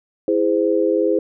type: chord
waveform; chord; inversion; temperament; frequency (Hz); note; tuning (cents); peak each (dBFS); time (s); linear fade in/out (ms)
sine; E augmented; none; just; 329.6 / 412 / 515; E4 / G#4 / B#4; 0 / -14 / -28; -19; 0.28-1.19; 2
effects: none